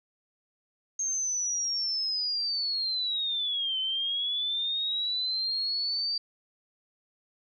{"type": "linear two-way sweep", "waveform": "sine", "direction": "down then up", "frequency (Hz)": [6440, 3055, 4665], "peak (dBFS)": -27, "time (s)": [0.99, 6.18], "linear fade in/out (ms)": 5, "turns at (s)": 3.79, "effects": []}